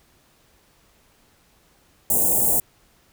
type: band-stop noise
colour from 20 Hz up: white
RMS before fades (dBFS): -19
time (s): 2.1-2.6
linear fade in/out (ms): 2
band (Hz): 820 to 7500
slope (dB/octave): 48
effects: pink hiss -59 dBFS RMS until 3.12 s